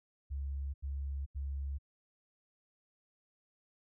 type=tone bursts; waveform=sine; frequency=69.3 Hz; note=C#2; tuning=in tune; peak=-35 dBFS; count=3; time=0.3-1.786 s; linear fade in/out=20 ms; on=440 ms; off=83 ms; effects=none